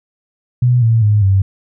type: tone with pitch steps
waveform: sine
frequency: 123.47 / 113.88 / 105.03 / 96.87 Hz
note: B2 / A#2 / G#2 / G2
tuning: 0 / -40 / +20 / -20 cents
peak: -8 dBFS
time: 0.62-1.42 s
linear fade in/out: 5 ms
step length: 200 ms
effects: none